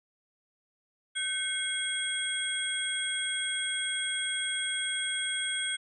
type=tone cluster; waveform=sine; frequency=1532 / 2157 / 3305 / 8510 Hz; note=G6 / C#7 / G#7 / C9; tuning=-40 / -48 / -9 / +28 cents; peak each=-35 / -38 / -32 / -36 dBFS; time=1.15-5.77 s; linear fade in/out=20 ms; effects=none